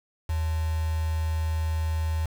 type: tone with quantisation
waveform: sine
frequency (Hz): 80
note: D#2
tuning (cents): +49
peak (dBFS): -24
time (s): 0.29-2.26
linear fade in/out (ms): 5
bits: 6
effects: none